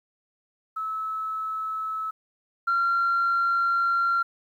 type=tone pair in turn; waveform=sine; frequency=1300 / 1375.9 Hz; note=E6 / F6; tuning=-24 / -26 cents; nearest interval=minor second; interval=98 cents; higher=second; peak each=-27 / -19 dBFS; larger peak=second; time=0.76-2.11 / 2.67-4.23 s; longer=second; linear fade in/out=10 ms; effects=tanh soft clip ceiling -17 dBFS + 10-bit